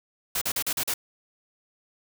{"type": "noise bursts", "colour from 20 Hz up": "white", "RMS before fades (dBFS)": -27, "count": 6, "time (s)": [0.35, 0.94], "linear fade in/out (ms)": 5, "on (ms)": 65, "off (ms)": 40, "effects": []}